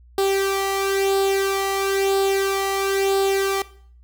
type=tone with flanger; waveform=sawtooth; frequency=390.7 Hz; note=G4; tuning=6 cents flat; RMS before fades=-21 dBFS; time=0.18-3.62 s; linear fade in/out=2 ms; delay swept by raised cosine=0.23 to 1 ms; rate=1 Hz; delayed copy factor=+0.6; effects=noise-tail reverb RT60 0.5 s tail -17 dB re dry + added 60 Hz sine -46 dBFS peak until 4.03 s